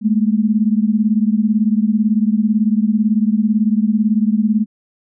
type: beating tone pair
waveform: sine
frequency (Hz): 208.7 / 226.7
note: G#3 / A#3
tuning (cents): +9 / -48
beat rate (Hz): 18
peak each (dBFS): -14 / -16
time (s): 0.01-4.66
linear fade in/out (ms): 50
effects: none